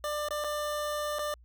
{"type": "tone with dropouts", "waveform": "25% pulse", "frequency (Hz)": 595, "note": "D5", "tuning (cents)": 22, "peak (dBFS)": -27, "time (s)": [0.04, 1.34], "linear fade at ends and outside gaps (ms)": 1, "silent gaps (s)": [[0.286, 0.307], [0.44, 0.444], [1.186, 1.192]], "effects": ["added 59 Hz sine -53 dBFS peak until 1.44 s"]}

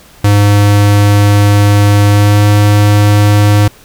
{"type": "tone with pitch glide", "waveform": "square", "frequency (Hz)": [102.4, 103.47], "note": ["G#2", "G#2"], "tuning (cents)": [-24, -6], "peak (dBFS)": -5, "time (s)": [0.24, 3.68], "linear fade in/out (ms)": 5, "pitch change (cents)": 18, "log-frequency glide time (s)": [2.08, 2.44], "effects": ["pink hiss -40 dBFS RMS until 3.84 s"]}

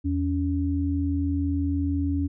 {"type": "tone pair together", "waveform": "sine", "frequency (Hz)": [83.1, 281], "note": ["E2", "C#4"], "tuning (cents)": [15, 24], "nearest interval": "octave + major sixth", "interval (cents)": 2109, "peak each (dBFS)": [-25, -25], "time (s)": [0.04, 2.28], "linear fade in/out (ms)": 20, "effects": []}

